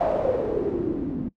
white noise with low-pass filter sweep, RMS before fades -25 dBFS, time 0-1.29 s, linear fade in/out 10 ms, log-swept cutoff 700 to 230 Hz, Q 6.3, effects noise-tail reverb RT60 0.1 s tail -19 dB re dry

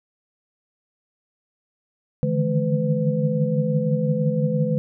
sine tone cluster, 146.4 / 152.3 / 164 / 212.8 / 503 Hz, D3 / D#3 / E3 / G#3 / B4, -5 / -37 / -9 / +42 / +32 cents, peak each -25 dBFS, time 2.23-4.78 s, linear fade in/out 0 ms, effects none

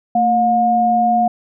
sine tone pair together, 225.6 / 716.2 Hz, A3 / F5, +44 / +43 cents, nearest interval octave + minor sixth, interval 1999 cents, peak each -19 / -12 dBFS, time 0.15-1.28 s, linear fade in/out 5 ms, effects none

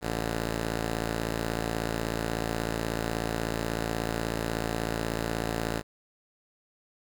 5% pulse tone pair together, 56.37 / 146.3 Hz, A1 / D3, +43 / -6 cents, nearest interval octave + perfect fourth, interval 1651 cents, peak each -18 / -26 dBFS, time 0.01-5.83 s, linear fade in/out 50 ms, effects none

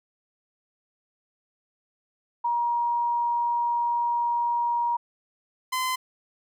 sine / sawtooth tone pair in turn, 949 / 1026.6 Hz, A#5 / C6, +31 / -33 cents, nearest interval minor second, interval 136 cents, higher second, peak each -22 / -21 dBFS, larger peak second, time 2.44-4.97 / 5.72-5.96 s, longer first, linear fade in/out 10 ms, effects none

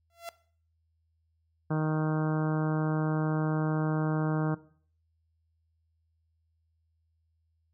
sawtooth tone with exponential growth, 680 Hz, F5, 46 cents flat, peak -31 dBFS, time 0.1-0.29 s, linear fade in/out 1 ms, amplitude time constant 40 ms
harmonic tone, 155.56 Hz, D#3, in tune, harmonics 1 / 2 / 3 / 4 / 5 / 6 / 7 / 8 / 9 / 10, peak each -27 / -33 / -37 / -39 / -41 / -43 / -44 / -45 / -46 / -47 dBFS, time 1.7-4.55 s, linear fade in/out 10 ms
effects noise-tail reverb RT60 0.5 s tail -18 dB re dry + added 81 Hz sine -70 dBFS peak until 7.73 s

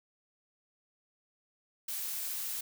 blue noise, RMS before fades -37 dBFS, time 1.88-2.61 s, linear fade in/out 5 ms, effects none

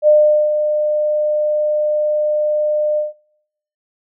sine tone with ADSR envelope, 603 Hz, D5, 46 cents sharp, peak -6 dBFS, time 0.02-3.13 s, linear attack 56 ms, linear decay 420 ms, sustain -8 dB, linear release 150 ms, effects noise-tail reverb RT60 0.7 s tail -20 dB re dry

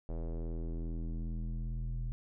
square tone with low-pass filter sweep, 41.2 Hz, E1, in tune, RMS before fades -37 dBFS, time 0.09-2.12 s, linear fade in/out 0 ms, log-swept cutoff 580 to 120 Hz, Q 1.8, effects none

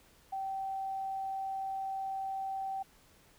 sine tone, 774 Hz, G5, 22 cents flat, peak -34 dBFS, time 0.32-2.83 s, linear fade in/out 10 ms, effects pink hiss -63 dBFS RMS until 3.38 s

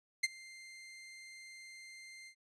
sawtooth tone with ADSR envelope, 2093 Hz, C7, in tune, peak -23 dBFS, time 0.23-2.35 s, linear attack 11 ms, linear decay 27 ms, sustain -24 dB, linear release 80 ms, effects resampled to 22050 Hz

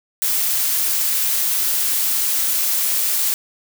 blue noise, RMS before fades -19 dBFS, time 0.22-3.34 s, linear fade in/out 0 ms, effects none

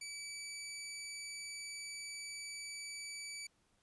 15% pulse tone, 2300 Hz, D7, 37 cents flat, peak -37 dBFS, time 0.01-3.47 s, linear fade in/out 5 ms, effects pink hiss -75 dBFS RMS until 3.82 s + resampled to 24000 Hz

